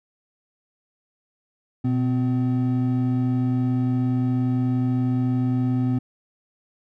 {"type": "tone pair together", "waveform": "triangle", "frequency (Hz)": [123, 254.5], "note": ["B2", "C4"], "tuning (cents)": [-7, -48], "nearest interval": "octave + minor second", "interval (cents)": 1259, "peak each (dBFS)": -20, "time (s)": [1.84, 5.99], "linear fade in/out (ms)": 10, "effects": []}